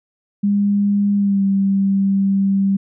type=tone with pitch glide; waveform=sine; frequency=202.6 to 195.81 Hz; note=G#3 to G3; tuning=-43 to -2 cents; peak=-13 dBFS; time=0.43-2.77 s; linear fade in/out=10 ms; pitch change=-59 cents; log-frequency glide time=1.16-1.43 s; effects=none